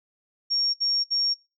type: tone bursts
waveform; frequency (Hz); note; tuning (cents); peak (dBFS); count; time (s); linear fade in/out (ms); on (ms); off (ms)
sine; 5540; F8; -15; -21; 3; 0.5-1.344; 20; 240; 62
effects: noise-tail reverb RT60 0.3 s tail -26 dB re dry